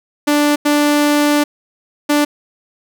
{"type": "tone bursts at uneven times", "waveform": "sawtooth", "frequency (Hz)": 293.7, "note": "D4", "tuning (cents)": 0, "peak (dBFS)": -7, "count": 3, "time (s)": [[0.27, 0.56], [0.65, 1.44], [2.09, 2.25]], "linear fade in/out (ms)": 10, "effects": []}